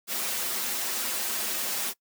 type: noise with comb filter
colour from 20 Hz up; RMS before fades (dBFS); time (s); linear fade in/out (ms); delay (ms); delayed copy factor
white; -30; 0.07-1.94; 50; 6.8; -0.95
effects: noise-tail reverb RT60 0.1 s tail -21 dB re dry + high-pass 200 Hz 12 dB/octave